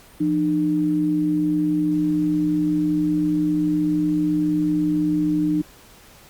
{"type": "tone pair together", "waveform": "sine", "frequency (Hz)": [171.02, 303.4], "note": ["F3", "D#4"], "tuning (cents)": [-36, -44], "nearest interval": "minor seventh", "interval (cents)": 992, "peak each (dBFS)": [-25, -18], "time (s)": [0.2, 5.62], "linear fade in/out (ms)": 10, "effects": ["pink hiss -48 dBFS RMS until 6.29 s", "Opus 48 kbps"]}